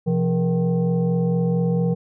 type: tone with frequency modulation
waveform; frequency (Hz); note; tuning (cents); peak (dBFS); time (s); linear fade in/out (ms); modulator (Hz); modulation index
sine; 172.2; F3; -24; -17; 0.06-1.95; 20; 300; 0.91
effects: none